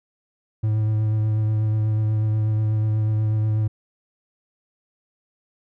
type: tone with vibrato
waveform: triangle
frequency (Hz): 108.1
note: A2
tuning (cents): -30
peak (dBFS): -16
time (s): 0.63-3.68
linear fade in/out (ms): 10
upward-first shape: triangle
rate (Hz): 8.2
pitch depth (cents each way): 21
effects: none